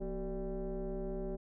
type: tone with frequency modulation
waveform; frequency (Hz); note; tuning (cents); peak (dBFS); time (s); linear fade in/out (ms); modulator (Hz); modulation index
sine; 174.61; F3; 0; -34; 0-1.37; 20; 207; 1.8
effects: tanh soft clip ceiling -32 dBFS